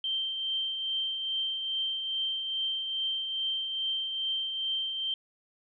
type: tone with tremolo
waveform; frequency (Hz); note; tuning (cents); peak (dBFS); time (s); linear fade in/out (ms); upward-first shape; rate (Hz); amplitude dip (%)
sine; 3136; G7; 0; -27; 0.04-5.14; 2; triangle; 2.4; 45
effects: none